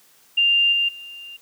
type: tone with level steps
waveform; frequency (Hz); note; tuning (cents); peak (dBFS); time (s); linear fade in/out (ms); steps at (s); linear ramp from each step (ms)
sine; 2794; F7; 0; -14 / -17 / -35; 0.37-1.37; 10; 0.72 / 0.88; 10
effects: white hiss -55 dBFS RMS until 1.41 s + high-pass 100 Hz 12 dB/octave